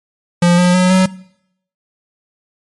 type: tone with pitch steps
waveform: square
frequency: 174.61 / 178.59 / 182.66 / 186.82 Hz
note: F3 / F3 / F#3 / F#3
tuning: 0 / +39 / -22 / +17 cents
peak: -8 dBFS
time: 0.42-1.06 s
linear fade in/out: 5 ms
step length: 160 ms
effects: noise-tail reverb RT60 0.7 s tail -20 dB re dry + MP3 48 kbps